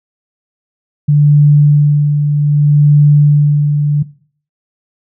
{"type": "tone with tremolo", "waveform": "sine", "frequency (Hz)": 146.83, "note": "D3", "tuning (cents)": 0, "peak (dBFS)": -3, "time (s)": [1.08, 4.03], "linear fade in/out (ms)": 10, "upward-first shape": "sine", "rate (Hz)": 0.64, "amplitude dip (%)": 50, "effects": ["noise-tail reverb RT60 0.5 s tail -19 dB re dry"]}